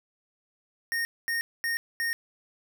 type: tone bursts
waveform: square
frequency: 1848 Hz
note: A#6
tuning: 16 cents flat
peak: -27 dBFS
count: 4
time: 0.92-2.13 s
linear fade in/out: 0 ms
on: 130 ms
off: 230 ms
effects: none